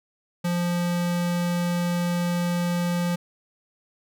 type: tone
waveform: square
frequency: 174.61 Hz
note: F3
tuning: in tune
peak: -23 dBFS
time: 0.44-3.16 s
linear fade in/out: 10 ms
effects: none